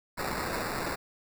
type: noise with sample-and-hold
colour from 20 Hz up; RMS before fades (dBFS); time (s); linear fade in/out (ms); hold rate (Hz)
violet; -33; 0.17-0.96; 20; 3150
effects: none